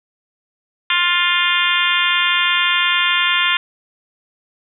harmonic tone, 351.4 Hz, F4, 11 cents sharp, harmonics 3 / 4 / 5 / 6 / 7 / 8 / 9 / 10, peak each -22 / -22 / -22 / -22 / -22 / -22 / -22 / -22 dBFS, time 0.9-3.57 s, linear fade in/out 2 ms, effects none

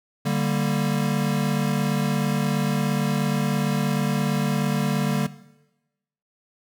square chord, G minor, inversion second, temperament equal, 146.83 / 196 / 233.1 Hz, D3 / G3 / Bb3, 0 / 0 / 0 cents, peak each -25 / -27 / -28 dBFS, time 0.25-5.27 s, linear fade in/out 10 ms, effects noise-tail reverb RT60 1.0 s tail -17 dB re dry

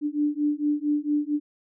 sine beating tone pair, 293.2 / 297.6 Hz, D4 / D4, -3 / +23 cents, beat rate 4.4 Hz, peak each -25 dBFS, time 0.01-1.4 s, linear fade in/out 50 ms, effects none

